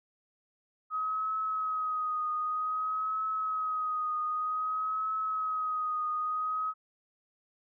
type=tone with vibrato; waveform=sine; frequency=1263 Hz; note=D#6; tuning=26 cents sharp; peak=-29 dBFS; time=0.9-6.74 s; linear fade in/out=50 ms; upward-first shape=triangle; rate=0.53 Hz; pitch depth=41 cents each way; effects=none